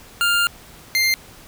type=tone pair in turn; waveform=25% pulse; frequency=1400 / 2098 Hz; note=F6 / C7; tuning=+4 / +4 cents; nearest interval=perfect fifth; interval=700 cents; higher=second; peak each=-12 dBFS; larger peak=neither; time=0.21-0.47 / 0.95-1.14 s; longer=first; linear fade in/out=0 ms; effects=pink hiss -44 dBFS RMS until 1.47 s